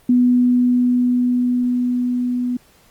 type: tone with level ramp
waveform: sine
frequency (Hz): 246.9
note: B3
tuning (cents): 0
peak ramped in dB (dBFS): -10 to -18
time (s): 0.09-2.57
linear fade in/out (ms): 5
effects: pink hiss -53 dBFS RMS until 2.9 s + Opus 32 kbps